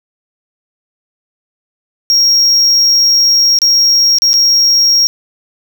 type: tone with dropouts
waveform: triangle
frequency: 5588 Hz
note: F8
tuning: in tune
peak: -5 dBFS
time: 2.1-5.07 s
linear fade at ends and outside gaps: 0 ms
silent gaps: 3.588-3.618 / 4.185-4.22 / 4.332-4.339 s
effects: none